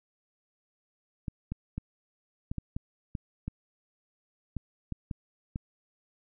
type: clicks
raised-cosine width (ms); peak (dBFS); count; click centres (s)
5; -21; 12; 1.282 / 1.52 / 1.78 / 2.515 / 2.583 / 2.765 / 3.152 / 3.48 / 4.567 / 4.923 / 5.112 / 5.559
effects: none